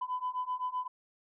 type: beating tone pair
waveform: sine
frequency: 1000 / 1007.8 Hz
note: B5 / B5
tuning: +21 / +35 cents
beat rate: 7.8 Hz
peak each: -35 / -34 dBFS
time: 0.01-0.88 s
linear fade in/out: 10 ms
effects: tanh soft clip ceiling -26 dBFS